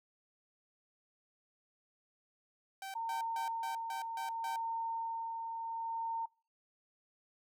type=tone bursts; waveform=sawtooth; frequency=775 Hz; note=G5; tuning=20 cents flat; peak=-38 dBFS; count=7; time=2.82-4.56 s; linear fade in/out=2 ms; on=120 ms; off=150 ms
type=tone with tremolo; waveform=sine; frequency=912 Hz; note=A#5; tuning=38 cents flat; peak=-34 dBFS; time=2.95-6.26 s; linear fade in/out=10 ms; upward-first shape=sine; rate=0.69 Hz; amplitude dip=35%
effects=noise-tail reverb RT60 0.4 s tail -26 dB re dry